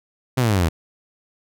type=exponential sweep; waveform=sawtooth; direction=down; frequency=134.4 to 77.2 Hz; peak=-12 dBFS; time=0.37-0.69 s; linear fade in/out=10 ms; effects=none